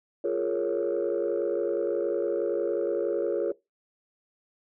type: chord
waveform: sine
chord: Bb minor seventh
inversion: second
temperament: equal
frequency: 349.2 / 415.3 / 466.2 / 554.4 Hz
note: F4 / Ab4 / Bb4 / Db5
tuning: 0 / 0 / 0 / 0 cents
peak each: -29 dBFS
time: 0.24-3.52 s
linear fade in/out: 5 ms
effects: noise-tail reverb RT60 0.2 s tail -20 dB re dry + tanh soft clip ceiling -19 dBFS